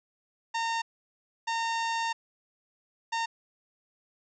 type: tone bursts at uneven times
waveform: sawtooth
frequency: 915 Hz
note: A#5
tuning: 32 cents flat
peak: -24 dBFS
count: 3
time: 0.54-0.82 / 1.47-2.13 / 3.12-3.26 s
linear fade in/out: 10 ms
effects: resampled to 16000 Hz